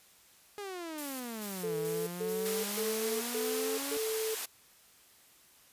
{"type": "exponential two-way sweep", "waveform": "sawtooth", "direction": "down then up", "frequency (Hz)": [417.8, 159.3, 287.3], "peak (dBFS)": -35, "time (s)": [0.58, 3.97], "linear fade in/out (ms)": 0, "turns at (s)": 1.77}
{"type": "noise with tremolo", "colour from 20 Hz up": "blue", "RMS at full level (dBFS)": -41, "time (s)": [0.98, 2.81], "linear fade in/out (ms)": 0, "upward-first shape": "square", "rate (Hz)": 2.3, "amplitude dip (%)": 45}
{"type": "tone bursts", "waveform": "sine", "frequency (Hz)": 440, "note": "A4", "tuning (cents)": 0, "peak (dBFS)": -32, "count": 5, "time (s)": [1.63, 4.35], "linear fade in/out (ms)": 10, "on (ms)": 440, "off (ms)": 130}
{"type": "high-pass noise", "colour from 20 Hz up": "white", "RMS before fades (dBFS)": -37, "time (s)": [2.45, 4.46], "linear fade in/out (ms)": 10, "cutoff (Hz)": 430, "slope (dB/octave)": 12}
{"effects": ["white hiss -61 dBFS RMS until 5.72 s", "resampled to 32000 Hz"]}